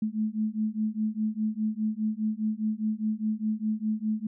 sine beating tone pair, 213.7 / 218.6 Hz, G#3 / A3, +50 / -11 cents, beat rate 4.9 Hz, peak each -29 dBFS, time 0.02-4.27 s, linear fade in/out 5 ms, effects none

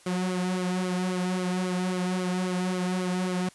sawtooth tone with flanger, 182.6 Hz, F#3, 23 cents flat, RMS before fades -28 dBFS, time 0.06-3.49 s, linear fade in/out 5 ms, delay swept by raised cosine 1.1 to 3.7 ms, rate 3.7 Hz, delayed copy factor -0.65, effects white hiss -55 dBFS RMS until 3.54 s + resampled to 24000 Hz

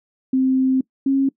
sine tone pair in turn, 261.6 / 271.5 Hz, C4 / C#4, 0 / -36 cents, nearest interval minor second, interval 64 cents, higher second, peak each -14 dBFS, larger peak neither, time 0.33-0.81 / 1.06-1.29 s, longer first, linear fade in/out 5 ms, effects noise-tail reverb RT60 0.1 s tail -22 dB re dry

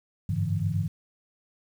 sine tone cluster, 95.1 / 103.2 / 145.3 / 166.6 Hz, F#2 / G#2 / D3 / E3, +48 / -10 / -18 / +19 cents, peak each -31 / -28 / -31 / -30 dBFS, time 0.29-0.88 s, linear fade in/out 5 ms, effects 9-bit

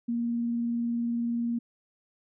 sine tone with vibrato, 235.4 Hz, A#3, 17 cents sharp, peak -26 dBFS, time 0.08-1.59 s, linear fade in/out 10 ms, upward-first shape triangle, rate 20 Hz, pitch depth 23 cents each way, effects none

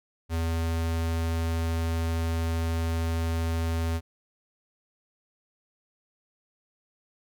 square tone, 82.41 Hz, E2, in tune, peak -26 dBFS, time 0.29-4.01 s, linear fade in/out 50 ms, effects none

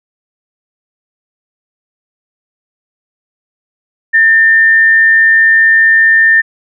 sine tone with frequency modulation, 1800 Hz, A6, 39 cents sharp, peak -4 dBFS, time 4.13-6.42 s, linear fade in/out 20 ms, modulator 95.2 Hz, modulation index 0.28, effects none

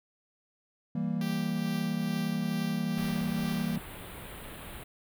triangle chord, E diminished, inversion none, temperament equal, 164.81 / 196 / 233.1 Hz, E3 / G3 / Bb3, 0 / 0 / 0 cents, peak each -31 dBFS, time 0.95-3.78 s, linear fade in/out 5 ms
5% pulse tone with tremolo, 392 Hz, G4, in tune, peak -27 dBFS, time 1.21-3.76 s, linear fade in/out 2 ms, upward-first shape triangle, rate 2.3 Hz, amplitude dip 45%
pink band-stop noise, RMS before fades -44 dBFS, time 2.97-4.84 s, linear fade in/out 10 ms, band 3800 to 8700 Hz, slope 48 dB/octave
effects none

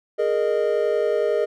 triangle chord, Ab suspended second, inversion none, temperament equal with one note detuned, 415.3 / 466.2 / 614 Hz, Ab4 / Bb4 / Eb5, 0 / 0 / -23 cents, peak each -21 dBFS, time 0.18-1.46 s, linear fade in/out 20 ms, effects none

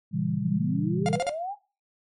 sine chord, A# diminished seventh, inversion none, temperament equal with one note detuned, 116.54 / 138.59 / 164.81 / 198.73 Hz, A#2 / C#3 / E3 / G3, 0 / 0 / 0 / +24 cents, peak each -34 / -31 / -28 / -29 dBFS, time 0.11-1.2 s, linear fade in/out 50 ms
sine exponential sweep, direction up, 153.5 to 851 Hz, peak -29 dBFS, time 0.36-1.56 s, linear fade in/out 50 ms
45% pulse tone bursts, 703 Hz, F5, 11 cents sharp, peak -24 dBFS, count 4, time 1.06-1.294 s, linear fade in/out 0 ms, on 27 ms, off 42 ms
effects noise-tail reverb RT60 0.3 s tail -17 dB re dry + MP3 48 kbps

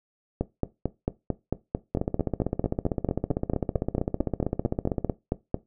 two click trains, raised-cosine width 2 ms, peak -12 / -11 dBFS, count 49 / 24, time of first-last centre 1.95-5.047 / 0.41-5.544 s, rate 15.5 / 4.48 Hz, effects noise-tail reverb RT60 0.2 s tail -17 dB re dry

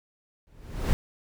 brown noise with exponential growth, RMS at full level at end -20 dBFS, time 0.47-0.93 s, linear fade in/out 0 ms, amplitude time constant 100 ms, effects none

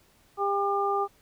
harmonic tone, 400 Hz, G4, 35 cents sharp, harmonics 1 / 2 / 3, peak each -28 / -28 / -28 dBFS, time 0.37-1.08 s, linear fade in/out 50 ms, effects pink hiss -62 dBFS RMS until 1.21 s

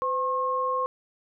sine tone pair together, 510 / 1076.9 Hz, C5 / C6, -44 / +50 cents, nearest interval octave + minor second, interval 1294 cents, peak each -29 / -25 dBFS, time 0.02-0.86 s, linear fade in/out 0 ms, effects none

